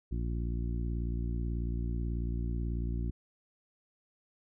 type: harmonic tone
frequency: 58.27 Hz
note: A#1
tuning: in tune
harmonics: 1 / 2 / 3 / 4 / 5 / 6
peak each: -32 / -38 / -42 / -44 / -46 / -48 dBFS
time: 0.11-3.11 s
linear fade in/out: 10 ms
effects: none